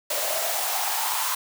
white noise with high-pass filter sweep, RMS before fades -26 dBFS, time 0.1-1.35 s, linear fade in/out 5 ms, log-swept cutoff 570 to 1000 Hz, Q 6.2, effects none

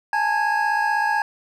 triangle tone cluster, 833 / 889 / 1651 Hz, G#5 / A5 / G#6, +5 / +18 / -11 cents, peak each -21 dBFS, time 0.13-1.22 s, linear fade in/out 2 ms, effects none

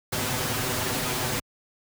pink noise with comb filter, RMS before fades -27 dBFS, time 0.12-1.4 s, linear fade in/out 10 ms, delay 7.9 ms, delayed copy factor +0.75, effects high-pass 60 Hz 12 dB/octave

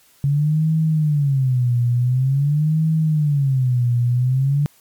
sine tone with vibrato, 138.59 Hz, C#3, in tune, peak -14 dBFS, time 0.24-4.66 s, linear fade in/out 0 ms, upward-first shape sine, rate 0.47 Hz, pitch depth 240 cents each way, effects white hiss -54 dBFS RMS until 4.8 s + MP3 96 kbps

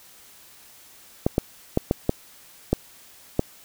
clicks, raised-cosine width 2 ms, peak -5 dBFS, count 7, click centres 1.265 / 1.381 / 1.774 / 1.911 / 2.094 / 2.73 / 3.394 s, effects white hiss -50 dBFS RMS until 3.64 s

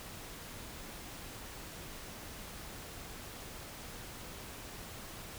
silence, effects pink hiss -47 dBFS RMS until 5.38 s

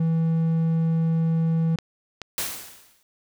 triangle tone, 163.3 Hz, E3, 16 cents flat, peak -17 dBFS, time 0-1.76 s, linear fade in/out 5 ms
clicks, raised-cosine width 0.2 ms, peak -16 dBFS, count 2, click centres 1.787 / 2.217 s
white noise with exponential decay, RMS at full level -25 dBFS, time 2.38-3.03 s, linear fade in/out 1 ms, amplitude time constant 140 ms
effects none

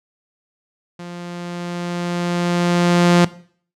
sawtooth tone with level ramp, 174.61 Hz, F3, in tune, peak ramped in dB -27 to -5 dBFS, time 0.99-3.25 s, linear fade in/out 5 ms, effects noise-tail reverb RT60 0.5 s tail -18 dB re dry + low-pass 7000 Hz 12 dB/octave

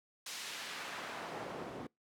pink noise with band-pass filter sweep, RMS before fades -44 dBFS, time 0.26-1.87 s, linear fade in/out 5 ms, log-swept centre 5300 to 300 Hz, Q 0.7, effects noise-tail reverb RT60 0.2 s tail -26 dB re dry + high-pass 100 Hz 12 dB/octave

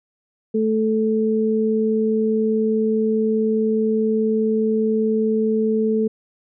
sine tone pair together, 218.8 / 437.6 Hz, A3 / A4, -9 / -9 cents, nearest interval octave, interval 1200 cents, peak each -19 dBFS, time 0.54-6.08 s, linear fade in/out 10 ms, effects none

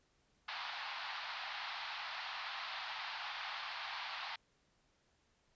pink band-pass noise, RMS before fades -44 dBFS, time 0.48-4.36 s, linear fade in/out 5 ms, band 760 to 4600 Hz, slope 48 dB/octave, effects pink hiss -75 dBFS RMS until 5.55 s + resampled to 16000 Hz

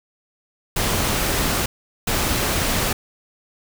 pink noise bursts at uneven times, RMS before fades -21 dBFS, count 2, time 0.76-1.66 / 2.07-2.93 s, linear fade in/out 5 ms, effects none

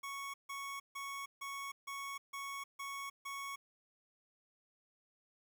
25% pulse tone bursts, 1108.7 Hz, C#6, in tune, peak -38 dBFS, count 8, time 0.03-3.56 s, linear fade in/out 10 ms, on 310 ms, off 150 ms, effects 11-bit

